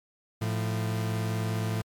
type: tone pair together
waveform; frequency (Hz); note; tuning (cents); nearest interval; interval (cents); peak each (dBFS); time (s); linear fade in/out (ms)
40% pulse; 110 / 174.61; A2 / F3; 0 / 0; minor sixth; 800; -27 / -34; 0.41-1.82; 10
effects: MP3 96 kbps